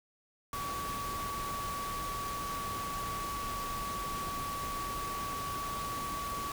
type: tone in noise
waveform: sine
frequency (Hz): 1136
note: C#6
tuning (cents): +42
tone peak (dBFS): -36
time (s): 0.53-6.52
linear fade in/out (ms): 2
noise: pink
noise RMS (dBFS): -41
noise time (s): 0.53-6.52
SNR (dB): +2
effects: none